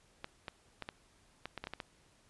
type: clicks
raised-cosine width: 0.3 ms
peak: -24 dBFS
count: 10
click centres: 0.244 / 0.482 / 0.823 / 0.889 / 1.456 / 1.577 / 1.64 / 1.671 / 1.736 / 1.802 s
effects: pink hiss -67 dBFS RMS until 2.29 s + resampled to 24000 Hz